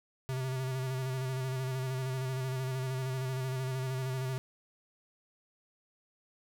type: tone with vibrato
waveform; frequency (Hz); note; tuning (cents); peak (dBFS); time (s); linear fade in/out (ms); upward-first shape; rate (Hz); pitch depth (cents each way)
square; 130.5; C3; -4; -33; 0.29-4.38; 0; square; 13; 28
effects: none